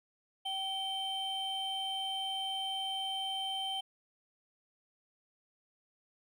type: tone pair together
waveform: triangle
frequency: 770 / 3112 Hz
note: G5 / G7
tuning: -31 / -13 cents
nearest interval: 2 octaves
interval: 2418 cents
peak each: -37 / -34 dBFS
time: 0.45-3.81 s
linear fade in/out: 10 ms
effects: none